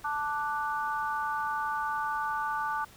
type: chord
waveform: sine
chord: D major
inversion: second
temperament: equal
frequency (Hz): 880 / 1174.7 / 1480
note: A5 / D6 / F#6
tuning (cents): 0 / 0 / 0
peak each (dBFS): -32 / -33 / -35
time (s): 0.04-2.85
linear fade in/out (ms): 10
effects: pink hiss -54 dBFS RMS until 2.96 s